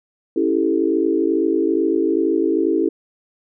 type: chord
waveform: sine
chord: A dominant seventh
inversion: first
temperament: equal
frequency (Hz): 277.2 / 329.6 / 392 / 440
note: C#4 / E4 / G4 / A4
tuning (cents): 0 / 0 / 0 / 0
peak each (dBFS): -23 / -18 / -21 / -23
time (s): 0.36-2.89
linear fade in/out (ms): 5
effects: none